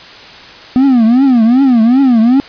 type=tone with vibrato; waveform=triangle; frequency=246.9 Hz; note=B3; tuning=in tune; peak=-3 dBFS; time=0.76-2.4 s; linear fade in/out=0 ms; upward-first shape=triangle; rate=2.6 Hz; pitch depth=230 cents each way; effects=white hiss -33 dBFS RMS until 2.48 s + resampled to 11025 Hz